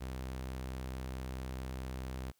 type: tone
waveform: sawtooth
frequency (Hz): 64.6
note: C2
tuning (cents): -21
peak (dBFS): -35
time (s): 0-2.32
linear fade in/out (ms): 20
effects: white hiss -75 dBFS RMS until 2.39 s